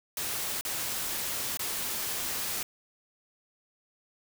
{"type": "noise with dropouts", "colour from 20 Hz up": "white", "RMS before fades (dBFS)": -33, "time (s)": [0.17, 2.63], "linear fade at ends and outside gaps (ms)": 2, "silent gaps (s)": [[0.611, 0.65], [1.572, 1.593]], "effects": []}